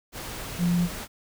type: tone in noise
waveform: sine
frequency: 174.61 Hz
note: F3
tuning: in tune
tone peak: -20 dBFS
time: 0.58-0.89 s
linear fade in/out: 50 ms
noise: pink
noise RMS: -36 dBFS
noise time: 0.12-1.08 s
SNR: +13 dB
effects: none